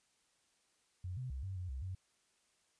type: tone with pitch steps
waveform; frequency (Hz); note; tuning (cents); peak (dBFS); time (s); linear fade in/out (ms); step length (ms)
sine; 90.9 / 127.6 / 65.8 / 95.6 / 90.6 / 65.5 / 93.2; F#2 / C3 / C2 / G2 / F#2 / C2 / F#2; -30 / -43 / +10 / -43 / -36 / +2 / +13; -39; 1.04-1.95; 5; 130
effects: white hiss -75 dBFS RMS until 2.79 s + resampled to 22050 Hz